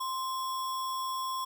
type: tone with sample-and-hold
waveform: sine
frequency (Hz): 1046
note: C6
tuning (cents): -1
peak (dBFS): -31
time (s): 0-1.45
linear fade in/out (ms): 10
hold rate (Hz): 4410
effects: none